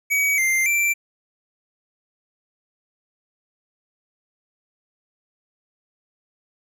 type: tone with pitch steps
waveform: square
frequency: 2267 / 2094 / 2347 Hz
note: C#7 / C7 / D7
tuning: +38 / +1 / -2 cents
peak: -18 dBFS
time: 0.1-0.94 s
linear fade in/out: 20 ms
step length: 280 ms
effects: none